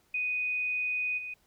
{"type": "tone with level steps", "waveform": "sine", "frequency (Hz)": 2489, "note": "D#7", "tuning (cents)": 0, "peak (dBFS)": [-28, -36], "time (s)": [0.14, 1.34], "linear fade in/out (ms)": 5, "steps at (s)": 1.17, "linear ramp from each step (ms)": 20, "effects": ["pink hiss -68 dBFS RMS until 1.46 s"]}